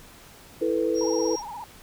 sine chord, E suspended fourth, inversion none, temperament equal, 329.6 / 440 / 493.9 Hz, E4 / A4 / B4, 0 / 0 / 0 cents, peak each -26 dBFS, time 0.61-1.36 s, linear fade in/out 10 ms
sine tone, 5610 Hz, F8, 7 cents sharp, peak -32 dBFS, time 0.94-1.43 s, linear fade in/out 50 ms
sine tone with vibrato, 892 Hz, A5, 23 cents sharp, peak -34 dBFS, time 1.01-1.64 s, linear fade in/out 0 ms, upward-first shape sine, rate 17 Hz, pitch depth 160 cents each way
effects pink hiss -49 dBFS RMS until 1.82 s

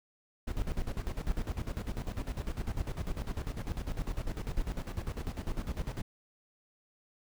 brown noise with tremolo, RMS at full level -33 dBFS, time 0.47-6.02 s, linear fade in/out 10 ms, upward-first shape square, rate 10 Hz, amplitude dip 75%, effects none

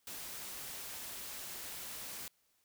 white noise, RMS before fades -45 dBFS, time 0.07-2.28 s, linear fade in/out 2 ms, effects white hiss -75 dBFS RMS until 2.64 s

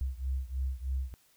sine beating tone pair, 64.5 / 67.7 Hz, C2 / C#2, -24 / -40 cents, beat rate 3.2 Hz, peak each -33 / -35 dBFS, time 0.01-1.14 s, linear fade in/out 0 ms, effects white hiss -66 dBFS RMS until 1.36 s

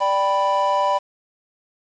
triangle chord, G major, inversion second, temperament equal, 587.3 / 784 / 987.8 Hz, D5 / G5 / B5, 0 / 0 / 0 cents, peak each -20 / -22 / -17 dBFS, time 0-0.99 s, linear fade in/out 20 ms, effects resampled to 16000 Hz + 7-bit

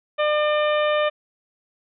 harmonic tone, 600 Hz, D5, 37 cents sharp, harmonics 1 / 2 / 3 / 4 / 5 / 6, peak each -19 / -25 / -29 / -31 / -33 / -35 dBFS, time 0.18-1.1 s, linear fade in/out 20 ms, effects none

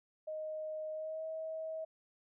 sine tone with pitch glide, 622.3 to 638.7 Hz, D#5 to D#5, 0 to +45 cents, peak -38 dBFS, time 0.27-1.85 s, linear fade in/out 10 ms, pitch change +45 cents, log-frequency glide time 0.92-1.25 s, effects none

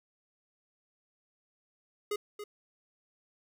square tone with echo, 415.3 Hz, G#4, in tune, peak -31 dBFS, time 2.11-2.16 s, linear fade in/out 5 ms, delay 280 ms, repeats 1, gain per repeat -9 dB, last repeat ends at 2.44 s, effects none

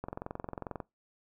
click train, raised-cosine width 1 ms, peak -23 dBFS, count 18, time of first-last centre 0.04-0.802 s, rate 22.3 Hz, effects noise-tail reverb RT60 0.2 s tail -23 dB re dry

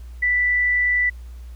sine tone with frequency modulation, 1975.5 Hz, B6, in tune, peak -16 dBFS, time 0.22-1.1 s, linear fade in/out 10 ms, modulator 30.7 Hz, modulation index 0.21, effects added 60 Hz sine -34 dBFS peak until 1.55 s + pink hiss -56 dBFS RMS until 1.55 s

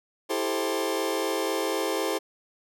sawtooth chord, A minor seventh, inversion second, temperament just, 330 / 396 / 440 / 528 Hz, E4 / G4 / A4 / C5, +2 / +18 / 0 / +16 cents, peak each -27 dBFS, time 0.29-2.19 s, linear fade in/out 20 ms, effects none

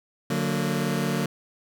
sawtooth chord, D augmented, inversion none, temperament just, 146.83 / 183.54 / 229.4 Hz, D3 / F#3 / A#3, 0 / -14 / -28 cents, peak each -24 dBFS, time 0.3-1.26 s, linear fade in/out 5 ms, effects none

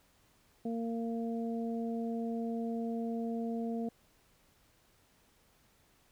harmonic tone, 230 Hz, A#3, 23 cents flat, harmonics 1 / 2 / 3, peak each -34 / -40 / -44 dBFS, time 0.65-3.89 s, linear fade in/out 5 ms, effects pink hiss -68 dBFS RMS until 6.11 s

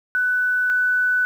sine tone pair in turn, 1493 / 1493 Hz, F#6 / F#6, +15 / +15 cents, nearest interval unison, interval 0 cents, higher neither, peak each -17 / -16 dBFS, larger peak second, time 0.15-0.7 / 0.7-1.25 s, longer neither, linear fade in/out 0 ms, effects 8-bit

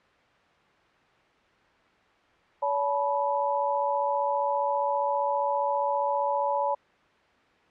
sine tone cluster, 568 / 865 / 980 Hz, C#5 / A5 / B5, +42 / -30 / -14 cents, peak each -28 dBFS, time 2.62-6.75 s, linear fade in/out 10 ms, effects white hiss -60 dBFS RMS until 7.7 s + low-pass 2000 Hz 12 dB/octave

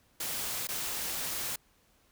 white noise with dropouts, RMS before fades -35 dBFS, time 0.2-1.56 s, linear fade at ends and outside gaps 5 ms, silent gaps 0.672-0.687 s, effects pink hiss -67 dBFS RMS until 2.11 s

